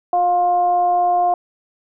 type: tone with frequency modulation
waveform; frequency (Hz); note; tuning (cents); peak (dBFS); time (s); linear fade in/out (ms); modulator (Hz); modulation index
sine; 708; F5; +23; -13; 0.13-1.34; 2; 352; 0.36
effects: none